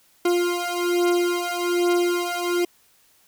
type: beating tone pair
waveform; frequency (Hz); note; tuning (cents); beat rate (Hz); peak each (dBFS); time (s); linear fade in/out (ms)
40% pulse; 350.3 / 351.5; F4 / F4; +5 / +11; 1.2; -22; 0.25-2.65; 5
effects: white hiss -59 dBFS RMS until 3.27 s